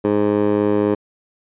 15% pulse tone with band-pass filter, 103.83 Hz, G#2, in tune, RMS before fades -17 dBFS, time 0.04-0.95 s, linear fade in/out 10 ms, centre 460 Hz, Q 1.6, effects resampled to 8000 Hz

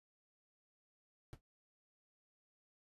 brown noise with exponential decay, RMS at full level -45 dBFS, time 1.33-1.41 s, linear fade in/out 0 ms, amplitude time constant 16 ms, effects resampled to 32000 Hz

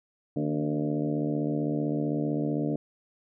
harmonic tone with a mistuned harmonic, 75.6 Hz, D#2, 49 cents flat, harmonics 2 / 3 / 4 / 5 / 6 / 7 / 8 / 9, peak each -31 / -34 / -29 / -39 / -36 / -40 / -39 / -43 dBFS, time 0.36-2.76 s, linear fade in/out 5 ms, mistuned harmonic 4, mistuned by -53 cents, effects none

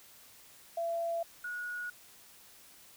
sine tone pair in turn, 674 / 1454 Hz, E5 / F#6, +38 / -31 cents, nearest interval octave + minor second, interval 1331 cents, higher second, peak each -31 / -36 dBFS, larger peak first, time 0.77-1.23 / 1.44-1.9 s, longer neither, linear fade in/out 5 ms, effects white hiss -57 dBFS RMS until 2.96 s

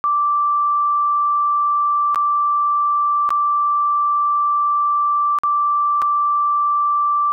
sine tone with dropouts, 1171 Hz, D6, 5 cents flat, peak -14 dBFS, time 0.04-7.32 s, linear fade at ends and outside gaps 0 ms, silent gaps 2.146-2.158 / 3.291-3.305 / 5.387-5.435 / 6.018-6.022 s, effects none

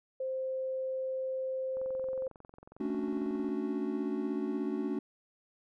sine tone, 523.3 Hz, C5, in tune, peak -32 dBFS, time 0.2-2.28 s, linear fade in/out 5 ms
click train, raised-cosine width 1 ms, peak -37 dBFS, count 39, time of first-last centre 1.77-3.489 s, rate 22.1 Hz
triangle chord, D major seventh, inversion second, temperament equal, 220 / 277.2 / 293.7 / 370 Hz, A3 / C#4 / D4 / F#4, 0 / 0 / 0 / 0 cents, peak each -35 dBFS, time 2.8-4.99 s, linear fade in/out 5 ms
effects none

